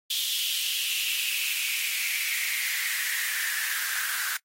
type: noise with high-pass filter sweep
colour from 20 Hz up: white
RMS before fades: -29 dBFS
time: 0.1-4.37 s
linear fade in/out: 5 ms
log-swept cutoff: 3300 to 1500 Hz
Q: 6.3
effects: noise-tail reverb RT60 0.1 s tail -25 dB re dry + AAC 48 kbps